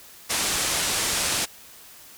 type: low-pass noise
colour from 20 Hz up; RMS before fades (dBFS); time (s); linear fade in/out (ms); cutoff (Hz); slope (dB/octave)
white; -25; 0.29-1.46; 20; 9800; 24
effects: white hiss -47 dBFS RMS until 2.17 s